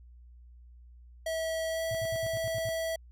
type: tone with pitch glide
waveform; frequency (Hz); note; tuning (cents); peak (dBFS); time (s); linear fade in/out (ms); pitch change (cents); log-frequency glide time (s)
square; 648 to 653.3; E5 to E5; -30 to -16; -31; 1.26-2.96; 5; +14; 1.7-1.81
type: tone bursts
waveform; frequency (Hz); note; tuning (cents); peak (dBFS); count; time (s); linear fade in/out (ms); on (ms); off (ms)
sine; 110; A2; 0; -35; 8; 1.91-2.69; 0; 38; 68
effects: added 60 Hz sine -50 dBFS peak until 3.11 s